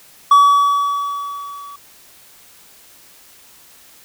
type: tone with level ramp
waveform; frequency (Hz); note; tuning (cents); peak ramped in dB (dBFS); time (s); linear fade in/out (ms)
triangle; 1139; C#6; +47; -3 to -31; 0.31-1.76; 5
effects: white hiss -46 dBFS RMS until 4.04 s